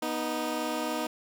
15% pulse tone pair together, 244.2 / 311.1 Hz, B3 / D#4, -19 / 0 cents, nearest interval major third, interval 419 cents, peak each -27 / -25 dBFS, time 0.02-1.07 s, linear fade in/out 5 ms, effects none

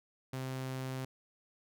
sawtooth tone, 130.81 Hz, C3, in tune, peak -33 dBFS, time 0.33-1.05 s, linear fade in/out 5 ms, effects none

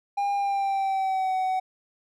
triangle tone with pitch glide, 805 to 751.1 Hz, G5 to F#5, +46 to +26 cents, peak -21 dBFS, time 0.17-1.6 s, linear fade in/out 10 ms, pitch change -120 cents, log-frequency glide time 0.34-1.35 s, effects none

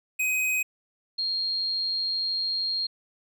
square / sine tone pair in turn, 2516 / 4231 Hz, D#7 / C8, +19 / +19 cents, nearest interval major sixth, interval 900 cents, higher second, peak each -24 / -25 dBFS, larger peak first, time 0.19-0.63 / 1.18-2.87 s, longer second, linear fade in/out 10 ms, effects none

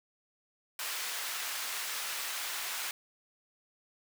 pink high-pass noise, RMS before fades -37 dBFS, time 0.79-2.91 s, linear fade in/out 2 ms, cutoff 1300 Hz, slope 12 dB/octave, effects none

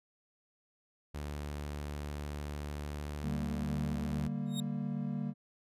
sawtooth tone with pitch glide, 73.4 to 74.68 Hz, D2 to D2, 0 to +30 cents, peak -34 dBFS, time 1.14-4.28 s, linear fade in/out 10 ms, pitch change +30 cents, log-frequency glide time 2.7-4.04 s
triangle chord, G minor, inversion second, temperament equal, 146.83 / 196 / 233.1 Hz, D3 / G3 / Bb3, 0 / 0 / 0 cents, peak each -36 dBFS, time 3.22-5.34 s, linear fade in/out 50 ms
sawtooth tone with exponential growth, 3729 Hz, A#7, in tune, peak -31 dBFS, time 4.46-4.6 s, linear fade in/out 2 ms, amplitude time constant 30 ms
effects resampled to 32000 Hz

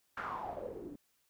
white noise with low-pass filter sweep, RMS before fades -42 dBFS, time 0.17-0.96 s, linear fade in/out 5 ms, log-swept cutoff 1500 to 270 Hz, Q 5.8, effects white hiss -75 dBFS RMS until 1.29 s

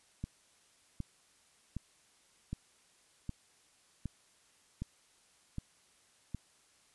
click train, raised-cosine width 5 ms, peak -25 dBFS, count 9, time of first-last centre 0.24-6.347 s, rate 1.31 Hz, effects white hiss -67 dBFS RMS until 6.94 s + resampled to 24000 Hz

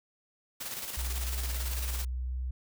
white noise with tremolo, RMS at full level -37 dBFS, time 0.6-2.05 s, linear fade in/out 10 ms, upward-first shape square, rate 18 Hz, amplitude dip 40%
sine tone with pitch glide, 62.7 to 63.36 Hz, B1 to B1, +27 to +45 cents, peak -31 dBFS, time 0.97-2.51 s, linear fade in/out 5 ms, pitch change +18 cents, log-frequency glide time 2.27-2.33 s
effects none

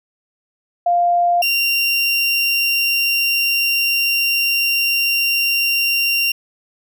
sine / 30% pulse tone pair in turn, 698.5 / 2767 Hz, F5 / F7, 0 / -17 cents, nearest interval 2 octaves, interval 2383 cents, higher second, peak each -12 dBFS, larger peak neither, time 0.86-1.42 / 1.42-6.32 s, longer second, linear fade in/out 5 ms, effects none

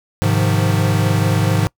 square chord, F minor seventh, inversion first, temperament equal, 103.83 / 130.81 / 155.56 / 174.61 Hz, Ab2 / C3 / Eb3 / F3, 0 / 0 / 0 / 0 cents, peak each -17 / -22 / -21 / -22 dBFS, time 0.22-1.67 s, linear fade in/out 0 ms, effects noise-tail reverb RT60 0.1 s tail -24 dB re dry

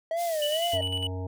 triangle tone with vibrato, 639 Hz, D#5, 46 cents sharp, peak -24 dBFS, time 0.11-0.81 s, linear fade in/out 2 ms, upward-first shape sine, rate 2.2 Hz, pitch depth 140 cents each way
white band-pass noise, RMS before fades -40 dBFS, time 0.16-0.78 s, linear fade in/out 50 ms, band 3200 to 15000 Hz, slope 12 dB/octave
triangle tone with tremolo, 2960 Hz, F#7, in tune, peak -26 dBFS, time 0.42-1.07 s, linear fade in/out 2 ms, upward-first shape square, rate 9.9 Hz, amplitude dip 55%
harmonic tone, 92.5 Hz, F#2, in tune, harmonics 1 / 3 / 5 / 7 / 9 / 10, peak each -31 / -40 / -40 / -45 / -47 / -50 dBFS, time 0.73-1.27 s, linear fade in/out 5 ms
effects none

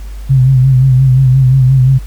sine tone with vibrato, 130.81 Hz, C3, in tune, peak -4 dBFS, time 0.29-1.99 s, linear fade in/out 20 ms, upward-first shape sine, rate 5.7 Hz, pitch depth 56 cents each way, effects added 50 Hz sine -22 dBFS peak until 2.06 s + pink hiss -41 dBFS RMS until 2.06 s

